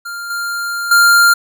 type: tone with level steps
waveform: square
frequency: 1396.9 Hz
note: F6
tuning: in tune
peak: -24 / -19 / -7 dBFS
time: 0.05-1.34 s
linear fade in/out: 10 ms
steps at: 0.3 / 0.91 s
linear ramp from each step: 5 ms
effects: none